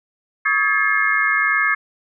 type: tone cluster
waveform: sine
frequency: 1126 / 1269 / 1622 / 1723 / 2139 Hz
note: C#6 / D#6 / G#6 / A6 / C7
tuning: +27 / +34 / -41 / -37 / +38 cents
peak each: -25 / -23 / -23 / -19 / -20 dBFS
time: 0.45-1.75 s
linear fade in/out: 10 ms
effects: none

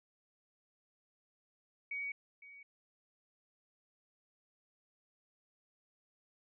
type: tone with echo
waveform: sine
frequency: 2253 Hz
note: C#7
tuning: 28 cents sharp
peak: -37 dBFS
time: 1.91-2.12 s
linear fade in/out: 5 ms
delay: 510 ms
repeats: 1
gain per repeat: -15 dB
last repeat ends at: 2.63 s
effects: none

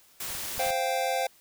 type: noise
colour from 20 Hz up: white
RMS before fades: -35 dBFS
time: 0.2-0.71 s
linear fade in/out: 5 ms
type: clicks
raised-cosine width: 5 ms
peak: -36 / -36 / -41 / -31 / -36 / -37 dBFS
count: 6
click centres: 0.305 / 0.351 / 0.438 / 0.58 / 0.667 / 0.705 s
type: chord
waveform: square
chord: C suspended fourth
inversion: none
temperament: equal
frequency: 523.3 / 698.5 / 784 Hz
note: C5 / F5 / G5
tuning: 0 / 0 / 0 cents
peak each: -31 dBFS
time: 0.59-1.27 s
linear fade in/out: 5 ms
effects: white hiss -59 dBFS RMS until 1.4 s

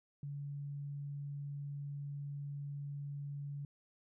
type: tone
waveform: sine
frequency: 142.7 Hz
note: D3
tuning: 49 cents flat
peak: -40 dBFS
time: 0.23-3.65 s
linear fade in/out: 2 ms
effects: none

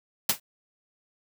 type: noise with exponential decay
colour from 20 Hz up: white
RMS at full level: -17 dBFS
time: 0.29-0.4 s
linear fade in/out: 5 ms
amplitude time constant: 22 ms
effects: none

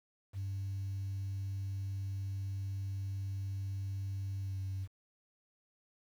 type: tone with pitch glide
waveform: sine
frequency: 97.6 to 95.92 Hz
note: G2 to G2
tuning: -7 to -37 cents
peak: -34 dBFS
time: 0.33-4.88 s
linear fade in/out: 50 ms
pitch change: -30 cents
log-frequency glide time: 4.4-4.58 s
effects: tanh soft clip ceiling -33 dBFS + 10-bit

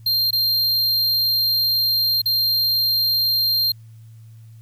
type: tone with dropouts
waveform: square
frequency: 4186 Hz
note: C8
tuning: in tune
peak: -17 dBFS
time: 0.06-3.72 s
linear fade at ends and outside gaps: 5 ms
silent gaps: 0.308-0.328 / 2.218-2.257 s
effects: added 112 Hz sine -40 dBFS peak until 4.61 s + white hiss -62 dBFS RMS until 4.61 s

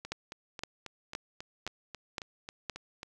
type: two click trains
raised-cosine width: 0.2 ms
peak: -17 / -24 dBFS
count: 6 / 12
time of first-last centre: 0.12-2.697 / 0.05-3.031 s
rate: 1.94 / 3.69 Hz
effects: none

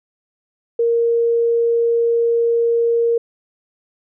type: tone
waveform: sine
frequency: 466.2 Hz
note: A#4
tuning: in tune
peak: -13 dBFS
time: 0.79-3.18 s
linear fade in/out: 5 ms
effects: none

